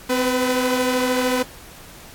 sawtooth tone pair together, 256.3 / 499.4 Hz, C4 / B4, -36 / +19 cents, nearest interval octave, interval 1155 cents, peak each -17 dBFS, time 0.09-1.43 s, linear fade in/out 10 ms, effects pink hiss -42 dBFS RMS until 2.14 s + AAC 64 kbps

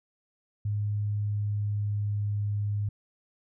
sine tone with pitch glide, 103.83 to 103.11 Hz, G#2 to G#2, 0 to -12 cents, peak -26 dBFS, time 0.65-2.89 s, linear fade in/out 5 ms, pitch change -12 cents, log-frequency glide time 0.99-2.36 s, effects none

